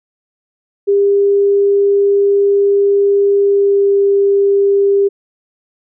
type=tone with pitch glide; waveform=sine; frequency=400.9 to 398.6 Hz; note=G4 to G4; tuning=+39 to +29 cents; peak=-8 dBFS; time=0.87-5.09 s; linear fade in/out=20 ms; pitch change=-10 cents; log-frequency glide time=3.39-3.93 s; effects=none